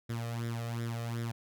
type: tone with flanger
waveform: sawtooth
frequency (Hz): 116.6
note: A#2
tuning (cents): +1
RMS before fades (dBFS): -36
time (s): 0.09-1.32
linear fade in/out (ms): 10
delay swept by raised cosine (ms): 0.55 to 1.65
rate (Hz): 2.7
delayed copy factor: +0.7
effects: none